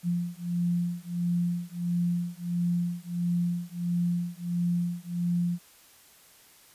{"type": "beating tone pair", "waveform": "sine", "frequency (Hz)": [173.4, 174.9], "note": ["F3", "F3"], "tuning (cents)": [-12, 3], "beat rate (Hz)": 1.5, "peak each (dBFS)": -29, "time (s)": [0.03, 5.59], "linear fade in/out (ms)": 50, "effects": ["white hiss -56 dBFS RMS until 6.74 s", "resampled to 32000 Hz"]}